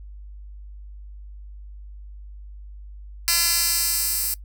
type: tone with high-pass filter sweep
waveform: 10% pulse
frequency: 340.1 Hz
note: F4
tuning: 46 cents flat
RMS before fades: -22 dBFS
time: 3.28-4.34 s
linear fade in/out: 0 ms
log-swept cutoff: 4100 to 10000 Hz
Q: 0.72
effects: noise-tail reverb RT60 0.1 s tail -21 dB re dry + added 50 Hz sine -37 dBFS peak until 4.44 s